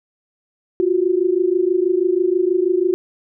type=tone pair together; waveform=sine; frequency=349.2 / 375.4 Hz; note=F4 / F#4; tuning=0 / +25 cents; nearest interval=minor second; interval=125 cents; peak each=-17 / -17 dBFS; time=0.8-2.94 s; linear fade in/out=0 ms; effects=none